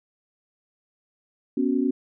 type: chord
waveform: sine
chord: B suspended second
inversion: none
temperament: just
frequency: 246.9 / 277.8 / 370.4 Hz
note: B3 / C#4 / F#4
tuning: 0 / +4 / +2 cents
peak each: -24 / -23 / -28 dBFS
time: 1.57-1.91 s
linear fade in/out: 5 ms
effects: none